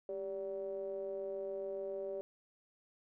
triangle ring-modulated tone, 92.5 Hz, F#2, in tune, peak -33 dBFS, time 0.09-2.21 s, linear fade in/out 0 ms, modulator 486 Hz, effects none

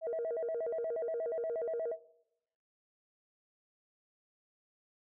sine tone with vibrato, 552 Hz, C#5, 7 cents flat, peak -32 dBFS, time 0.01-1.97 s, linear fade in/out 50 ms, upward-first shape square, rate 8.4 Hz, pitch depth 280 cents each way, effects noise-tail reverb RT60 0.8 s tail -19 dB re dry + tanh soft clip ceiling -29 dBFS

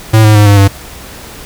square tone with pitch steps, 110.1 / 107.15 / 104.28 / 101.49 / 98.77 Hz, A2 / A2 / G#2 / G#2 / G2, +2 / -45 / +8 / -39 / +14 cents, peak -3 dBFS, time 0.13-0.68 s, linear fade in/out 10 ms, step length 110 ms, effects added 65 Hz sine -38 dBFS peak until 1.45 s + pink hiss -30 dBFS RMS until 1.45 s

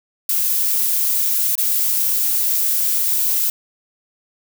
violet noise with dropouts, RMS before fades -18 dBFS, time 0.29-3.5 s, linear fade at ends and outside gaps 2 ms, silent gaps 1.554-1.579 s, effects none

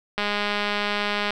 click train, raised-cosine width 0.3 ms, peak -9 dBFS, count 233, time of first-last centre 0.18-1.306 s, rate 206 Hz, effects none

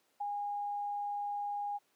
sine tone with ADSR envelope, 818 Hz, G#5, 26 cents flat, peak -32 dBFS, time 0.2-1.79 s, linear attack 12 ms, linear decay 6 ms, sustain -2 dB, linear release 30 ms, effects pink hiss -73 dBFS RMS until 1.95 s + high-pass 300 Hz 12 dB/octave

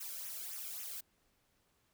blue noise with flanger, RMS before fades -44 dBFS, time 0-1.01 s, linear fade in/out 10 ms, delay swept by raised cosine 0.22 to 1.13 ms, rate 3.7 Hz, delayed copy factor -0.65, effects pink hiss -75 dBFS RMS until 1.93 s

